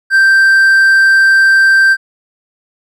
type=tone; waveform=triangle; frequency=1568 Hz; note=G6; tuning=in tune; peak=-3 dBFS; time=0.1-1.97 s; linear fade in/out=50 ms; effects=none